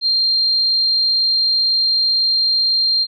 sine tone, 4186 Hz, C8, in tune, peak -13 dBFS, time 0.01-3.07 s, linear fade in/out 50 ms, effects none

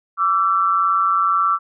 sine tone pair together, 1157 / 1338.8 Hz, D6 / E6, -26 / +26 cents, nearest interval minor third, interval 252 cents, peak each -17 dBFS, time 0.17-1.59 s, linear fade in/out 50 ms, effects none

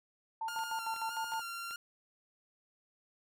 sine tone with tremolo, 894 Hz, A5, 27 cents sharp, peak -34 dBFS, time 0.41-1.41 s, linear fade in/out 5 ms, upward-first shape square, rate 6.6 Hz, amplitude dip 75%
sawtooth tone with vibrato, 1396.9 Hz, F6, in tune, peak -36 dBFS, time 0.48-1.76 s, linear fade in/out 2 ms, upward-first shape square, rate 1.6 Hz, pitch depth 22 cents each way
click train, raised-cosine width 0.3 ms, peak -35 dBFS, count 4, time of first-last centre 0.59-1.709 s, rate 2.68 Hz
effects none

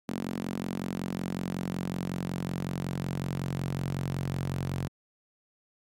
sawtooth tone with high-pass filter sweep, 45.4 Hz, F#1, 32 cents flat, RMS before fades -33 dBFS, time 0.08-4.88 s, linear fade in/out 10 ms, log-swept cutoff 220 to 120 Hz, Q 3.1, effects AAC 64 kbps

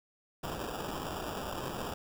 violet noise with sample-and-hold, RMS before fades -38 dBFS, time 0.43-1.94 s, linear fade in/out 5 ms, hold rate 2100 Hz, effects none

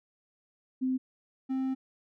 sine / triangle tone pair in turn, 258.8 / 263.3 Hz, C4 / C4, -19 / +11 cents, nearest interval unison, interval 30 cents, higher second, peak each -26 dBFS, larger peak neither, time 0.81-0.98 / 1.49-1.75 s, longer second, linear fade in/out 20 ms, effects none

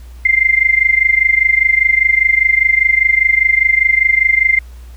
sine tone with amplitude modulation, 2093 Hz, C7, in tune, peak -5 dBFS, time 0.25-4.59 s, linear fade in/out 5 ms, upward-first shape sine, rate 25 Hz, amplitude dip 85%, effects added 60 Hz sine -31 dBFS peak until 4.96 s + pink hiss -48 dBFS RMS until 4.96 s

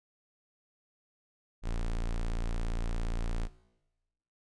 square tone, 28.66 Hz, A#0, 28 cents flat, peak -31 dBFS, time 1.62-3.49 s, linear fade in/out 50 ms, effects noise-tail reverb RT60 1.0 s tail -18 dB re dry + resampled to 22050 Hz

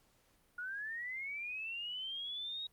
sine linear sweep, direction up, 1421 to 3805 Hz, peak -39 dBFS, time 0.58-2.67 s, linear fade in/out 5 ms, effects pink hiss -71 dBFS RMS until 2.72 s + Opus 48 kbps

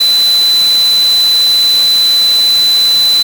sine tone in noise, 4010 Hz, B7, 26 cents sharp, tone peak -6 dBFS, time 0-3.23 s, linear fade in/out 10 ms, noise white, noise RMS -21 dBFS, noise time 0-3.23 s, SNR +12 dB, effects none

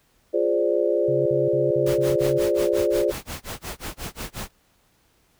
sine chord, D half-diminished seventh, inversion first, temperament equal, 349.2 / 415.3 / 523.3 / 587.3 Hz, F4 / Ab4 / C5 / D5, 0 / 0 / 0 / 0 cents, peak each -24 dBFS, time 0.33-3.12 s, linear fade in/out 20 ms
sine tone bursts, 136.2 Hz, C#3, 30 cents flat, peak -27 dBFS, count 6, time 1.08-2.385 s, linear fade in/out 5 ms, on 180 ms, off 45 ms
pink noise with tremolo, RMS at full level -31 dBFS, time 1.86-4.51 s, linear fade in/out 5 ms, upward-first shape sine, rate 5.6 Hz, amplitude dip 100%
effects pink hiss -63 dBFS RMS until 5.39 s

